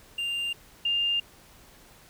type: tone pair in turn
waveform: triangle / sine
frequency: 2794 / 2804 Hz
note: F7 / F7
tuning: 0 / +6 cents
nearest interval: unison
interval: 6 cents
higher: second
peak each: -26 / -23 dBFS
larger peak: second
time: 0.18-0.53 / 0.85-1.2 s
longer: neither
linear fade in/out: 5 ms
effects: pink hiss -54 dBFS RMS until 2.09 s